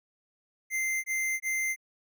square tone bursts, 2084 Hz, C7, 7 cents flat, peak -28 dBFS, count 3, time 0.7-1.762 s, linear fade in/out 50 ms, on 340 ms, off 21 ms, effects none

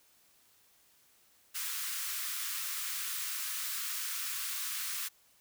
white high-pass noise, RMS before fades -37 dBFS, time 1.54-5.09 s, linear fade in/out 20 ms, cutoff 1100 Hz, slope 48 dB/octave, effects white hiss -66 dBFS RMS until 5.4 s

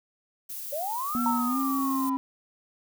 violet noise, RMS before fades -37 dBFS, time 0.49-2.1 s, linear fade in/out 10 ms
sine linear two-way sweep, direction up then down, 548 to 1351 to 984 Hz, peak -29 dBFS, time 0.72-2.17 s, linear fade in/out 10 ms, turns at 1.2 s
triangle tone with pitch glide, 242.4 to 269 Hz, B3 to C4, -32 to +48 cents, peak -24 dBFS, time 1.15-2.17 s, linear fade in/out 0 ms, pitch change +180 cents, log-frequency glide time 1.46-1.59 s
sine tone with exponential decay, 919 Hz, A#5, 25 cents flat, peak -22 dBFS, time 1.26-1.77 s, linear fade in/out 1 ms, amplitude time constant 110 ms
effects none

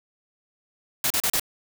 white noise bursts, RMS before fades -23 dBFS, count 4, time 1.04-1.397 s, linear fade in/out 2 ms, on 63 ms, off 35 ms, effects none

